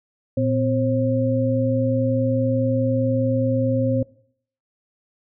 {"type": "tone cluster", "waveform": "sine", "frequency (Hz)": [115.6, 255.3, 535], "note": ["A#2", "C4", "C5"], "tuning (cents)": [-14, -42, 38], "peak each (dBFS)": -22, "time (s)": [0.37, 4.03], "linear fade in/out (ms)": 5, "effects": ["noise-tail reverb RT60 0.6 s tail -21 dB re dry"]}